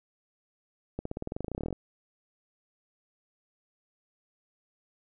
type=accelerating click train; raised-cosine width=2 ms; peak=-20 dBFS; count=20; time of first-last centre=0.99-1.727 s; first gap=64 ms; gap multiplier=0.94; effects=none